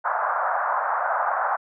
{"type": "band-pass noise", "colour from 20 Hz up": "pink", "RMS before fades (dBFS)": -24, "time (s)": [0.04, 1.57], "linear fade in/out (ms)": 20, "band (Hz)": [650, 1500], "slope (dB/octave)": 48, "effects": []}